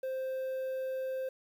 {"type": "tone with quantisation", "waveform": "triangle", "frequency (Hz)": 523.3, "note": "C5", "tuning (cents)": 0, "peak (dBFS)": -31, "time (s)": [0.03, 1.29], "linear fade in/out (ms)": 5, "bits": 10, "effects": []}